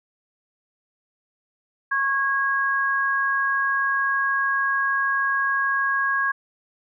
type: tone pair together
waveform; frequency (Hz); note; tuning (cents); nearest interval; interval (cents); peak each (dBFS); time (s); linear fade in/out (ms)
sine; 1097 / 1643.6; C#6 / G#6; -18 / -18; perfect fifth; 700; -24 / -21; 1.91-6.32; 10
effects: none